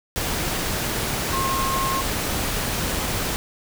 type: tone in noise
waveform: sine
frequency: 1072 Hz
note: C6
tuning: 42 cents sharp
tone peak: -23 dBFS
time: 1.33-2.01 s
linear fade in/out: 0 ms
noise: pink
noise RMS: -25 dBFS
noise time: 0.16-3.36 s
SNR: -1 dB
effects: none